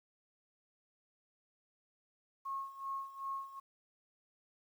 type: tone with tremolo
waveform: sine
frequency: 1088 Hz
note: C#6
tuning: 33 cents flat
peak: -36 dBFS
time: 2.45-3.6 s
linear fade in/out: 10 ms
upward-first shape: sine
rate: 2.6 Hz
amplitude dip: 80%
effects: 11-bit

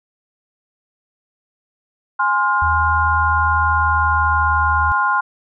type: chord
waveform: sine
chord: F minor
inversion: first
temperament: equal with one note detuned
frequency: 830.6 / 1046.5 / 1416.4 Hz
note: Ab5 / C6 / F6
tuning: 0 / 0 / +24 cents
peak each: -21 / -17 / -18 dBFS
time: 2.19-5.21 s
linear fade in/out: 10 ms
type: tone with pitch glide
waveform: sine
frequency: 81.7 to 79.47 Hz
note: E2 to D#2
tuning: -15 to +37 cents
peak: -20 dBFS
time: 2.62-4.92 s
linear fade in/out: 0 ms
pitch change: -48 cents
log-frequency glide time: 3.59-4.6 s
effects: none

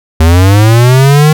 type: linear sweep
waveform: square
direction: up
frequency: 77.78 to 156.1 Hz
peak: -3 dBFS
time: 0.2-1.33 s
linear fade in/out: 5 ms
effects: none

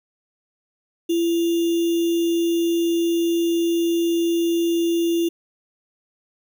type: tone with sample-and-hold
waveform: sine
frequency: 337.9 Hz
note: E4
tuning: 43 cents sharp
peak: -17 dBFS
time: 1.09-5.29 s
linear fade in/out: 10 ms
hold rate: 3150 Hz
effects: none

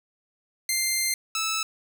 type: tone pair in turn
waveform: 10% pulse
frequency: 2093 / 1309 Hz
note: C7 / E6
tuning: 0 / -13 cents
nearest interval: minor sixth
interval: 813 cents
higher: first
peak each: -14 / -17 dBFS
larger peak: first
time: 0.69-1.14 / 1.35-1.63 s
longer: first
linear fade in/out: 2 ms
effects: none

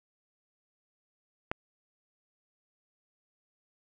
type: click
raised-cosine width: 0.5 ms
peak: -15 dBFS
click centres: 1.515 s
effects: none

